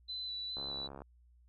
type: tone with vibrato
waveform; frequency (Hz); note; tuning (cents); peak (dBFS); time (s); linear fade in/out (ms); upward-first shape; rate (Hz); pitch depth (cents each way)
sine; 3990; B7; +17; -38; 0.08-0.88; 20; square; 2.4; 15
type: click train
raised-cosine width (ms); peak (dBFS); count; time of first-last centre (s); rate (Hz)
1; -33; 32; 0.57-1.019; 69
effects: added 60 Hz sine -61 dBFS peak until 1.48 s